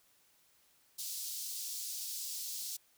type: high-pass noise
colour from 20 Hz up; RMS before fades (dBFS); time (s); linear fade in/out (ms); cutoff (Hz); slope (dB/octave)
pink; -41; 0.98-2.77; 10; 4400; 24
effects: white hiss -69 dBFS RMS until 2.97 s